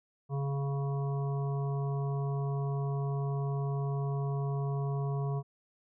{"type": "harmonic tone", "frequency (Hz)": 139.3, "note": "C#3", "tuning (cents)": 9, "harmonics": [1, 3, 5, 7, 8], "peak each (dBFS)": [-30, -40, -44, -47, -48], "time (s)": [0.29, 5.43], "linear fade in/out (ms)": 50, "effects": []}